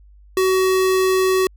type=tone; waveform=square; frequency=375.9 Hz; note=F#4; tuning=27 cents sharp; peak=-15 dBFS; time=0.37-1.47 s; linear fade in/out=2 ms; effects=added 50 Hz sine -44 dBFS peak until 1.56 s